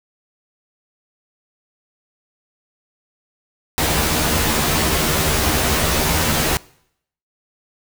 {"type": "noise with comb filter", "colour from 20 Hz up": "pink", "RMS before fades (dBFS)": -18, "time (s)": [3.78, 6.57], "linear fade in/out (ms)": 0, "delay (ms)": 13, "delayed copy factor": 0.8, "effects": ["noise-tail reverb RT60 0.7 s tail -23 dB re dry"]}